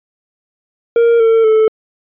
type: tone with pitch steps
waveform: triangle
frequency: 466.2 / 451.6 / 437.5 Hz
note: A#4 / A4 / A4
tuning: 0 / +45 / -10 cents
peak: -5 dBFS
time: 0.96-1.68 s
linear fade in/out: 2 ms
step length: 240 ms
effects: resampled to 8000 Hz